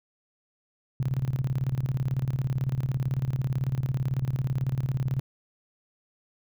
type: tone with tremolo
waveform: sine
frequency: 130.81 Hz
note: C3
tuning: in tune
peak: -22 dBFS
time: 1-5.2 s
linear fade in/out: 2 ms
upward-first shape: square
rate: 18 Hz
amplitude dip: 75%
effects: none